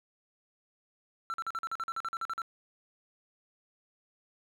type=tone bursts; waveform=triangle; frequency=1344 Hz; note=E6; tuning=33 cents sharp; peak=-30 dBFS; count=14; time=1.3-2.418 s; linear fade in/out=0 ms; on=39 ms; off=44 ms; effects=none